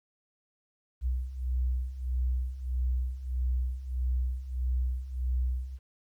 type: beating tone pair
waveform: sine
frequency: 61.74 / 63.34 Hz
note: B1 / B1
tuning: 0 / +44 cents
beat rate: 1.6 Hz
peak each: -33 / -29 dBFS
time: 1.01-5.79 s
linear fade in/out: 50 ms
effects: 11-bit